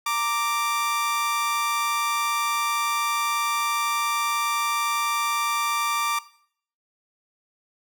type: tone pair together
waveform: sawtooth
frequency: 927 / 1176.7 Hz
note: A#5 / D6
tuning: -10 / +3 cents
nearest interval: major third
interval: 413 cents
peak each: -27 / -20 dBFS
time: 0.06-6.19 s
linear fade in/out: 5 ms
effects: noise-tail reverb RT60 0.6 s tail -18 dB re dry